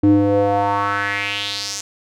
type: tone with band-pass filter sweep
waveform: square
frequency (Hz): 100.9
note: G#2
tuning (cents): -49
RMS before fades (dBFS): -18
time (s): 0.03-1.81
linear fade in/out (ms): 5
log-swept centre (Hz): 270 to 6600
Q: 3.5
effects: none